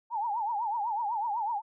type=tone with vibrato; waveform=sine; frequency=880 Hz; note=A5; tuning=in tune; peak=-28 dBFS; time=0.1-1.62 s; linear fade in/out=50 ms; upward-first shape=triangle; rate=8 Hz; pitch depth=190 cents each way; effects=none